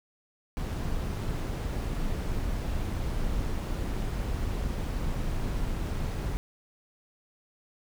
brown noise with amplitude modulation, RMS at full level -29 dBFS, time 0.57-6.37 s, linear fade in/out 0 ms, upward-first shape sine, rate 190 Hz, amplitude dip 30%, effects none

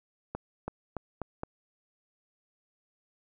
accelerating click train, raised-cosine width 1 ms, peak -20 dBFS, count 5, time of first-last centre 0.35-1.434 s, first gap 330 ms, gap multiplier 0.87, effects none

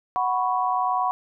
sine chord, F# suspended fourth, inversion none, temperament equal, 740 / 987.8 / 1108.7 Hz, F#5 / B5 / C#6, 0 / 0 / 0 cents, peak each -24 / -25 / -26 dBFS, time 0.16-1.11 s, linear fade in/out 0 ms, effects none

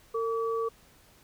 sine tone pair together, 454.4 / 1145 Hz, A#4 / D6, -44 / -44 cents, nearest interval octave + major third, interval 1600 cents, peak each -28 / -33 dBFS, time 0.14-0.69 s, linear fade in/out 10 ms, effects pink hiss -59 dBFS RMS until 1.23 s

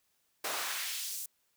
pink noise with high-pass filter sweep, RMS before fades -37 dBFS, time 0.44-1.26 s, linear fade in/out 5 ms, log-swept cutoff 510 to 8900 Hz, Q 0.96, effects white hiss -75 dBFS RMS until 1.56 s

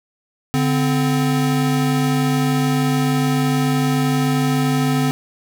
square tone pair together, 144.7 / 257.8 Hz, D3 / C4, -25 / -26 cents, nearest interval minor seventh, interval 999 cents, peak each -19 dBFS, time 0.54-5.11 s, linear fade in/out 0 ms, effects none

